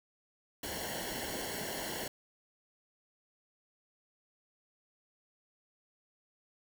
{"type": "noise with comb filter", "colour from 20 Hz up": "pink", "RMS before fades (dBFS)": -39, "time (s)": [0.63, 2.08], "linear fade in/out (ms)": 5, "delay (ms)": 0.81, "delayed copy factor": -0.8, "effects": []}